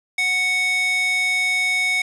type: tone with high-pass filter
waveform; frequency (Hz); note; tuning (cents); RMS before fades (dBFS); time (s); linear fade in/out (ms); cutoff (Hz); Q
square; 740; F#5; 0; -20; 0.18-2.02; 5; 2000; 3.4
effects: resampled to 24000 Hz + 7-bit